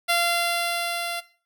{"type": "tone with level ramp", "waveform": "10% pulse", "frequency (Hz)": 689, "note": "F5", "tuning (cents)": -24, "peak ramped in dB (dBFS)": [-10, -19], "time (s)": [0.08, 1.21], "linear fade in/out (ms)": 20, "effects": ["noise-tail reverb RT60 0.4 s tail -17 dB re dry"]}